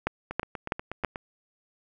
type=two click trains; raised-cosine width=0.5 ms; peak=-19 / -10 dBFS; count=8 / 4; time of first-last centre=0.31-1.158 / 0.07-1.047 s; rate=8.25 / 3.07 Hz; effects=none